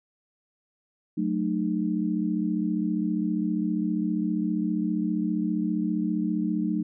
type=chord; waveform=sine; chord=D# diminished; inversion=first; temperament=equal with one note detuned; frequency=185 / 220 / 304.9 Hz; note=F#3 / A3 / D#4; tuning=0 / 0 / -35 cents; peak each=-28 dBFS; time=1.17-6.83 s; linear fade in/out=10 ms; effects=none